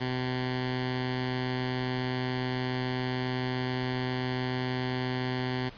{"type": "tone with notch filter", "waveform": "10% pulse", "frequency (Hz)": 127.2, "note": "C3", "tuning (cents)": -48, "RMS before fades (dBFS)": -31, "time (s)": [0, 5.7], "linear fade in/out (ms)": 20, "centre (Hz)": 560, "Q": 1.4, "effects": ["pink hiss -49 dBFS RMS until 5.77 s", "resampled to 11025 Hz"]}